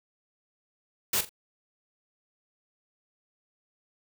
white noise with echo, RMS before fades -26 dBFS, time 1.13-1.21 s, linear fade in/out 5 ms, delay 42 ms, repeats 2, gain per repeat -12 dB, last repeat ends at 1.294 s, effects none

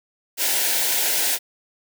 white band-stop noise, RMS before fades -21 dBFS, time 0.37-1.39 s, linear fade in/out 50 ms, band 1000 to 1400 Hz, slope 96 dB/octave, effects high-pass 400 Hz 12 dB/octave

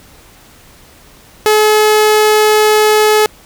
sawtooth tone, 427.3 Hz, G#4, 49 cents sharp, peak -3 dBFS, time 1.46-3.26 s, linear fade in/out 0 ms, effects pink hiss -42 dBFS RMS until 3.45 s

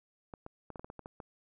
clicks, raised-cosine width 1 ms, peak -30 dBFS, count 10, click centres 0.338 / 0.464 / 0.703 / 0.758 / 0.795 / 0.845 / 0.901 / 0.993 / 1.059 / 1.202 s, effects none

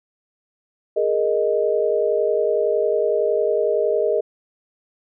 sine chord, Ab suspended second, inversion none, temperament equal, 415.3 / 466.2 / 622.3 Hz, Ab4 / Bb4 / Eb5, 0 / 0 / 0 cents, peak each -21 dBFS, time 0.96-4.21 s, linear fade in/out 10 ms, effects none

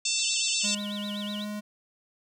harmonic tone, 893 Hz, A5, 25 cents sharp, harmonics 3 / 4 / 5 / 6 / 7 / 8 / 9, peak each -33 / -33 / -33 / -33 / -33 / -33 / -33 dBFS, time 0.05-0.75 s, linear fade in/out 5 ms
sine tone with vibrato, 3366 Hz, G#7, 23 cents sharp, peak -36 dBFS, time 0.17-1.45 s, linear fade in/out 10 ms, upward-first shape sine, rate 8.1 Hz, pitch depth 290 cents each way
square tone with pitch glide, 205.9 to 208.8 Hz, G#3 to G#3, -15 to +10 cents, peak -33 dBFS, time 0.63-1.61 s, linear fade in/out 20 ms, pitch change +25 cents, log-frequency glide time 1.22-1.48 s
effects none

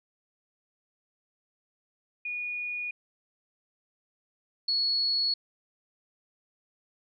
sine tone pair in turn, 2452 / 4369 Hz, D#7 / C#8, -26 / -26 cents, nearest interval minor seventh, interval 1000 cents, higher second, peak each -31 / -24 dBFS, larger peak second, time 2.25-2.91 / 4.68-5.34 s, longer neither, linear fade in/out 5 ms, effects none

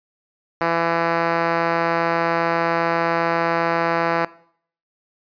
5% pulse tone with band-pass filter, 167.5 Hz, E3, 28 cents sharp, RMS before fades -20 dBFS, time 0.61-4.25 s, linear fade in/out 2 ms, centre 650 Hz, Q 0.53, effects noise-tail reverb RT60 0.6 s tail -20 dB re dry + resampled to 11025 Hz

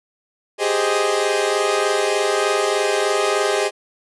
sawtooth chord, Ab major seventh, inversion third, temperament equal, 392 / 415.3 / 523.3 / 622.3 Hz, G4 / Ab4 / C5 / Eb5, 0 / 0 / 0 / 0 cents, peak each -19 / -17 / -21 / -19 dBFS, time 0.58-3.71 s, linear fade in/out 50 ms, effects resampled to 24000 Hz

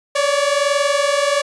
sawtooth tone pair together, 559.8 / 581 Hz, C#5 / D5, +17 / -19 cents, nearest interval minor second, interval 64 cents, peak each -14 dBFS, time 0.15-1.42 s, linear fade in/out 10 ms, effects resampled to 22050 Hz

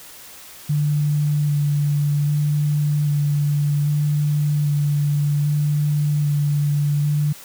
sine tone with vibrato, 146.83 Hz, D3, in tune, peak -16 dBFS, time 0.69-7.33 s, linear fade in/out 10 ms, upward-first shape square, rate 0.63 Hz, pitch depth 13 cents each way, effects white hiss -41 dBFS RMS until 7.44 s

